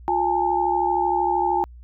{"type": "tone cluster", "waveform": "sine", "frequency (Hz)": [353.3, 818, 891], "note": ["F4", "G#5", "A5"], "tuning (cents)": [20, -26, 22], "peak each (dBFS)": [-25, -21, -23], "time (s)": [0.08, 1.64], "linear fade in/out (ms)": 0, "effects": ["added 60 Hz sine -40 dBFS peak until 1.83 s"]}